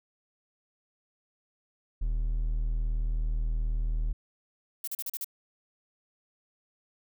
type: tone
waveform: triangle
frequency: 39.35 Hz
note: D#1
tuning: 20 cents sharp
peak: -24 dBFS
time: 2.01-4.13 s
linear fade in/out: 10 ms
type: noise bursts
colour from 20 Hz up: violet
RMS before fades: -34 dBFS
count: 6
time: 4.84-5.245 s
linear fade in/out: 2 ms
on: 35 ms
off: 39 ms
effects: none